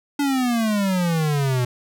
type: exponential sweep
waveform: square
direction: down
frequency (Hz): 290 to 121.6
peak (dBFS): -19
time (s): 0.19-1.65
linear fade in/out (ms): 5
effects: none